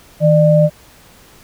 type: tone pair together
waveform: sine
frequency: 158.6 / 598.4 Hz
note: D#3 / D5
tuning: +33 / +32 cents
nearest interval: octave + major seventh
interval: 2299 cents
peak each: -10 dBFS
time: 0.2-0.7 s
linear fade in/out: 50 ms
effects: pink hiss -45 dBFS RMS until 1.43 s